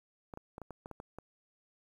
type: clicks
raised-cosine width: 1 ms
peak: -30 dBFS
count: 9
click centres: 0.338 / 0.374 / 0.581 / 0.617 / 0.707 / 0.859 / 0.913 / 1.001 / 1.186 s
effects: 10-bit